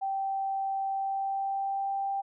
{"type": "tone with pitch glide", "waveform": "sine", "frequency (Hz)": [779, 787.1], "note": ["G5", "G5"], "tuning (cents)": [-11, 7], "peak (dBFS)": -28, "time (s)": [0.01, 2.22], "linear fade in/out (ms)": 20, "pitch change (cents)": 18, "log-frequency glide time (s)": [0.89, 1.96], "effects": []}